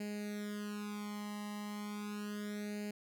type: tone with flanger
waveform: sawtooth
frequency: 207.7 Hz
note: G#3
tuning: in tune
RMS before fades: -42 dBFS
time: 0-2.91 s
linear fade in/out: 5 ms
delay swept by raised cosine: 0.43 to 1.01 ms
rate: 0.34 Hz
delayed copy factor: +0.95
effects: none